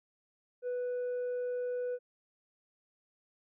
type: tone with tanh clipping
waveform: sine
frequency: 493.9 Hz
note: B4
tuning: in tune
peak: -33 dBFS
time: 0.62-1.99 s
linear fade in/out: 50 ms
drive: 2 dB
effects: none